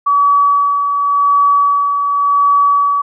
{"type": "tone with tremolo", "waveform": "sine", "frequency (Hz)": 1140, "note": "C#6", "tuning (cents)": 48, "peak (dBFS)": -7, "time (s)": [0.06, 3.02], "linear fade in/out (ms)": 10, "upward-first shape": "sine", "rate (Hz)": 0.9, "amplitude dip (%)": 45, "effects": []}